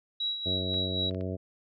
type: tone with tremolo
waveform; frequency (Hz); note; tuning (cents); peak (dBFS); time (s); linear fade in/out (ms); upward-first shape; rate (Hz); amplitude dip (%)
sine; 3881; B7; -31; -27; 0.2-1.1; 5; sine; 3.9; 60
type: harmonic tone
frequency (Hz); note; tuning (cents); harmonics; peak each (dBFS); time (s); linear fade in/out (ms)
93; F#2; +9; 1 / 2 / 3 / 4 / 5 / 6 / 7; -34 / -37 / -39 / -40 / -41 / -42 / -42; 0.45-1.37; 20
type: clicks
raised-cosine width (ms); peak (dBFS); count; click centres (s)
0.3; -33 / -37 / -34 / -34; 4; 0.742 / 1.11 / 1.147 / 1.21
effects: none